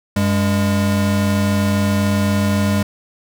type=tone pair together; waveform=square; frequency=95.7 / 203.2 Hz; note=G2 / G#3; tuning=-41 / -38 cents; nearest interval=octave + minor second; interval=1303 cents; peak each=-19 / -17 dBFS; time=0.16-2.83 s; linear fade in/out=5 ms; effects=none